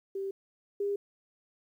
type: tone pair in turn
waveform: sine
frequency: 390 / 403.5 Hz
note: G4 / G#4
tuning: -9 / -50 cents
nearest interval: minor second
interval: 59 cents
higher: second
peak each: -32 / -28 dBFS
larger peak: second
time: 0.15-0.31 / 0.8-0.96 s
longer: neither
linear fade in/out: 5 ms
effects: 11-bit